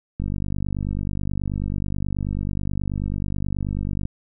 click train, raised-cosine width 5 ms, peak -14 dBFS, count 191, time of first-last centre 0.2-4.054 s, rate 49.3 Hz, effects none

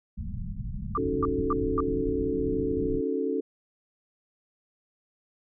pink low-pass noise, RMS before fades -34 dBFS, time 0.17-3.01 s, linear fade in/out 5 ms, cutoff 220 Hz, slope 96 dB/octave
sine tone bursts, 1183 Hz, D6, 12 cents sharp, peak -24 dBFS, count 4, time 0.95-1.804 s, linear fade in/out 2 ms, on 26 ms, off 250 ms
sine chord, D# half-diminished seventh, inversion third, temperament equal, 277.2 / 311.1 / 370 / 440 Hz, C#4 / D#4 / F#4 / A4, 0 / 0 / 0 / 0 cents, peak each -30 / -35 / -32 / -29 dBFS, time 0.97-3.41 s, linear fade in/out 10 ms
effects none

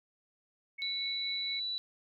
sine tone with tremolo, 2208 Hz, C#7, 7 cents flat, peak -38 dBFS, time 0.78-1.6 s, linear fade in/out 10 ms, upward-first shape sine, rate 4.3 Hz, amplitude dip 40%
sine tone, 3951 Hz, B7, in tune, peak -33 dBFS, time 0.82-1.78 s, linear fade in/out 0 ms
effects none

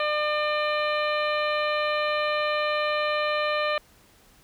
harmonic tone with a mistuned harmonic, 600 Hz, D5, 37 cents sharp, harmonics 1 / 2 / 3 / 4 / 5 / 6 / 7, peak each -26 / -28 / -32 / -32 / -36 / -42 / -38 dBFS, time 0-3.78 s, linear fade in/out 2 ms, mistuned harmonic 7, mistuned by -58 cents, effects pink hiss -57 dBFS RMS until 4.43 s

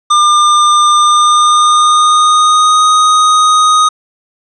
square tone with pitch glide, 1202 to 1246.5 Hz, D6 to D#6, +40 to +3 cents, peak -6 dBFS, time 0.1-3.89 s, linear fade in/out 10 ms, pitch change +63 cents, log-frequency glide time 0.97-2.85 s, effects resampled to 22050 Hz + 7-bit

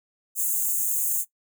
white high-pass noise, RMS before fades -25 dBFS, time 0.35-1.25 s, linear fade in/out 50 ms, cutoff 6500 Hz, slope 96 dB/octave, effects noise-tail reverb RT60 0.1 s tail -17 dB re dry

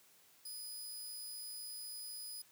15% pulse tone, 4978 Hz, D#8, in tune, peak -38 dBFS, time 0.45-2.42 s, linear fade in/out 5 ms, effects white hiss -66 dBFS RMS until 2.51 s + high-pass 100 Hz 12 dB/octave

